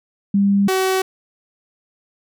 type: tone pair in turn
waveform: sine / sawtooth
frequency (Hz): 199.5 / 378.1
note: G3 / F#4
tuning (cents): +31 / +38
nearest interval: major seventh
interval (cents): 1107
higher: second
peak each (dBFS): -12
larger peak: neither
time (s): 0.34-0.68 / 0.68-1.02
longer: neither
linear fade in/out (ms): 5
effects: none